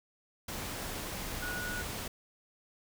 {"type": "tone in noise", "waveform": "sine", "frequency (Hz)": 1460, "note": "F#6", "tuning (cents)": -24, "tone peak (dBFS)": -37, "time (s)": [1.42, 1.82], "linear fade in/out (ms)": 5, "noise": "pink", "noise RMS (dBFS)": -39, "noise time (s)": [0.48, 2.08], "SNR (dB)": -1, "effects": []}